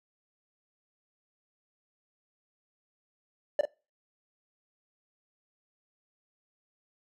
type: tone with echo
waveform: triangle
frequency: 587.3 Hz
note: D5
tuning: in tune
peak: -18 dBFS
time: 3.59-3.61 s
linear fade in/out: 2 ms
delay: 43 ms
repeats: 1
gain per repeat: -7 dB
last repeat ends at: 3.653 s
effects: noise-tail reverb RT60 0.3 s tail -21 dB re dry